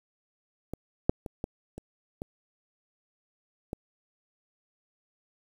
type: clicks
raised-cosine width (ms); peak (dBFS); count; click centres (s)
2; -21 / -7 / -23 / -18 / -27 / -22 / -20; 7; 0.736 / 1.095 / 1.262 / 1.441 / 1.78 / 2.219 / 3.731
effects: 8-bit